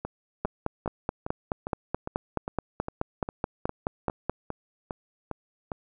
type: two click trains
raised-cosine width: 1 ms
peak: -18 / -12 dBFS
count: 15 / 19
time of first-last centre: 0.05-5.718 / 0.45-4.296 s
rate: 2.47 / 4.68 Hz
effects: none